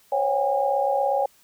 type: tone cluster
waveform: sine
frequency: 518 / 555 / 745 / 813 Hz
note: C5 / C#5 / F#5 / G#5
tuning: -17 / +2 / +12 / -37 cents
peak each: -31 / -23 / -29 / -23 dBFS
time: 0.12-1.26 s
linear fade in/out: 5 ms
effects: white hiss -58 dBFS RMS until 1.43 s